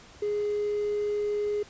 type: tone with hard clipping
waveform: triangle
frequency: 415.3 Hz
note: G#4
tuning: in tune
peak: -26 dBFS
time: 0.22-1.63 s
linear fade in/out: 5 ms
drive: 4 dB
effects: pink hiss -51 dBFS RMS until 1.69 s + resampled to 16000 Hz